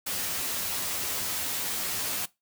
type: noise with comb filter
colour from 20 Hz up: white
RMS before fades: -31 dBFS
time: 0.06-2.26 s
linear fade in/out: 10 ms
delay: 11 ms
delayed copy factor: +0.7
effects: noise-tail reverb RT60 0.2 s tail -20 dB re dry